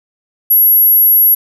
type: tone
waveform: sine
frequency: 11590 Hz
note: F#9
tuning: 37 cents flat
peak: -5 dBFS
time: 0.5-1.35 s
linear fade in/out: 10 ms
effects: none